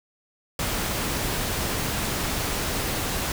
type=noise; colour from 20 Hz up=pink; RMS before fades=-27 dBFS; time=0.59-3.32 s; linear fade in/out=2 ms; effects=none